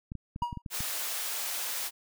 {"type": "clicks", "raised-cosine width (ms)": 5, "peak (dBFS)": -25, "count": 8, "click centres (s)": [0.119, 0.153, 0.361, 0.422, 0.528, 0.573, 0.662, 0.806]}
{"type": "tone with exponential decay", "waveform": "triangle", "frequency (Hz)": 956, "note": "A#5", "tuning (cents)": 43, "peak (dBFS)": -23, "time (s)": [0.42, 0.62], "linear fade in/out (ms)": 5, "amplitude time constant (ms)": 43}
{"type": "high-pass noise", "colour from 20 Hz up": "white", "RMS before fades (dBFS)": -34, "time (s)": [0.7, 1.91], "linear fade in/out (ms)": 50, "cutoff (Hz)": 550, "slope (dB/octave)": 12}
{"effects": []}